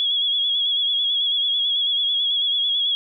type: tone with vibrato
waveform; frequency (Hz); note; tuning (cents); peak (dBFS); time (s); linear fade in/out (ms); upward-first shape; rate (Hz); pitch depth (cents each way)
sine; 3347; G#7; +13; -18; 0-2.95; 0; sine; 9.1; 45
effects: none